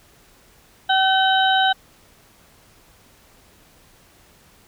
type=harmonic tone; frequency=764 Hz; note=G5; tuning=45 cents flat; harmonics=1 / 2 / 4 / 5; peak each=-17 / -20 / -23 / -24 dBFS; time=0.89-1.73 s; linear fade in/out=10 ms; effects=pink hiss -53 dBFS RMS until 4.67 s